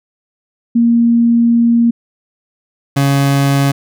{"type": "tone pair in turn", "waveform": ["sine", "30% pulse"], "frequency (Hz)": [234.1, 139.2], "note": ["A#3", "C#3"], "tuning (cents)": [8, 8], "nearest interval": "major sixth", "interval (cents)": 900, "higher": "first", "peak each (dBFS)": -7, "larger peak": "neither", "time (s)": [[0.75, 1.91], [2.96, 3.72]], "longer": "first", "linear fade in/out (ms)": 10, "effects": []}